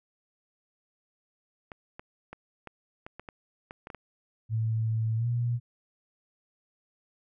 clicks, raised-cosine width 0.5 ms, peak -26 dBFS, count 11, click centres 1.718 / 1.995 / 2.33 / 2.673 / 3.065 / 3.196 / 3.288 / 3.709 / 3.871 / 3.902 / 3.947 s
sine tone with pitch glide, 111.6 to 119.61 Hz, A2 to A#2, +25 to +45 cents, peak -25 dBFS, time 4.49-5.6 s, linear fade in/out 50 ms, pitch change +120 cents, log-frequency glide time 5.16-5.27 s
effects none

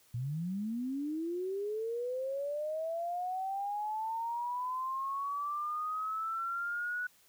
sine linear sweep, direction up, 113.6 to 1480 Hz, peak -33 dBFS, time 0.14-7.07 s, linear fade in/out 5 ms, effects white hiss -65 dBFS RMS until 7.28 s

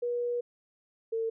sine tone pair in turn, 482.3 / 451.5 Hz, B4 / A4, -41 / +45 cents, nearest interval minor second, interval 114 cents, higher first, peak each -28 dBFS, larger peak neither, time 0.02-0.41 / 1.12-1.3 s, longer first, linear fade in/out 10 ms, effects none

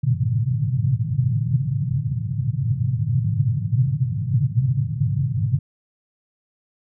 pink band-pass noise, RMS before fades -21 dBFS, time 0.03-5.59 s, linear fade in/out 5 ms, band 110 to 140 Hz, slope 48 dB/octave, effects none

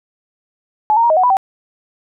sine tone with pitch steps, 855 / 922 / 943 / 628 / 739 / 988 / 771 Hz, A5 / A#5 / A#5 / D#5 / F#5 / B5 / G5, -50 / -19 / +20 / +16 / -2 / 0 / -29 cents, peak -9 dBFS, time 0.9-1.369 s, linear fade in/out 0 ms, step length 67 ms, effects none

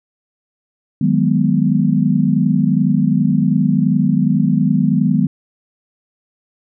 sine chord, G# minor seventh, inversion second, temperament equal, 155.56 / 185 / 207.7 / 246.9 Hz, D#3 / F#3 / G#3 / B3, 0 / 0 / 0 / 0 cents, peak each -17 dBFS, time 1.01-5.27 s, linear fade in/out 5 ms, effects none

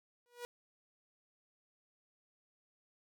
sawtooth tone with exponential growth, 483.3 Hz, B4, 38 cents flat, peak -35 dBFS, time 0.26-0.45 s, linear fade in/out 0 ms, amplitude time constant 41 ms, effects none

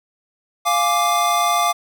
square chord, D diminished, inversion first, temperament equal, 698.5 / 830.6 / 1174.7 Hz, F5 / Ab5 / D6, 0 / 0 / 0 cents, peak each -20 / -25 / -19 dBFS, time 0.65-1.73 s, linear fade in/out 20 ms, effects none

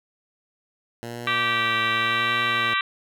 10% pulse tone with vibrato, 116.9 Hz, A#2, 5 cents sharp, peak -24 dBFS, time 1.03-2.74 s, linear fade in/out 0 ms, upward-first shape sine, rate 0.91 Hz, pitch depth 45 cents each way
harmonic tone, 388.9 Hz, G4, 14 cents flat, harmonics 3 / 4 / 5 / 6 / 7 / 8 / 9 / 10, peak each -25 / -28 / -27 / -29 / -31 / -33 / -36 / -31 dBFS, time 1.27-2.81 s, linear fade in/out 2 ms
effects none

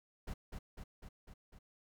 brown noise with echo, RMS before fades -42 dBFS, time 0.27-0.34 s, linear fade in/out 10 ms, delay 250 ms, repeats 5, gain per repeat -3 dB, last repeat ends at 1.59 s, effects none

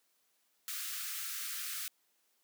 white high-pass noise, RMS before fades -40 dBFS, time 0.68-1.88 s, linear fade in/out 0 ms, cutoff 1200 Hz, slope 96 dB/octave, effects white hiss -75 dBFS RMS until 2.43 s + high-pass 200 Hz 12 dB/octave

